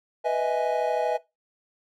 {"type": "chord", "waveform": "triangle", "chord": "E major seventh", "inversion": "second", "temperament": "equal with one note detuned", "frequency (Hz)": [493.9, 622.3, 655.1, 830.6], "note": ["B4", "D#5", "E5", "G#5"], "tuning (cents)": [0, 0, -11, 0], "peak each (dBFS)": -26, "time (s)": [0.24, 1.18], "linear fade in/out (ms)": 20, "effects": ["noise-tail reverb RT60 0.2 s tail -18 dB re dry"]}